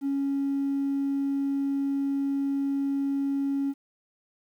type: tone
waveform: triangle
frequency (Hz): 277.2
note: C#4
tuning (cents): 0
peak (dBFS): -21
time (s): 0.01-3.74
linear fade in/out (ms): 50
effects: tanh soft clip ceiling -21 dBFS + 10-bit